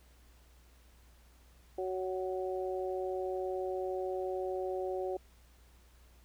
harmonic tone, 186.2 Hz, F#3, 11 cents sharp, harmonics 2 / 3 / 4, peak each -35 / -39 / -41 dBFS, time 1.78-5.17 s, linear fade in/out 5 ms, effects added 60 Hz sine -59 dBFS peak until 6.24 s + pink hiss -66 dBFS RMS until 6.24 s

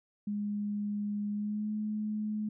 sine tone with pitch glide, 206.4 to 212.8 Hz, G#3 to G#3, -10 to +42 cents, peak -31 dBFS, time 0.27-2.49 s, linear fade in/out 5 ms, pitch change +52 cents, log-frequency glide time 1.31-1.71 s, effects none

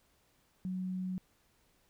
sine tone, 185 Hz, F#3, in tune, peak -34 dBFS, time 0.65-1.18 s, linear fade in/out 0 ms, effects pink hiss -71 dBFS RMS until 1.89 s

